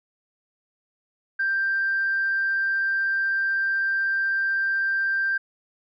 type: tone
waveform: sine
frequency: 1577 Hz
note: G6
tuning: 10 cents sharp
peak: -20 dBFS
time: 1.39-5.38 s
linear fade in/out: 10 ms
effects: tanh soft clip ceiling -16 dBFS